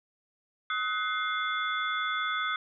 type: tone cluster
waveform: sine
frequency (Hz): 1270 / 1495 / 2105 / 3446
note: D#6 / F#6 / C7 / A7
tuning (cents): +35 / +17 / +10 / -37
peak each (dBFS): -31 / -33 / -36 / -36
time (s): 0.7-2.56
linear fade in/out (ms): 2
effects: none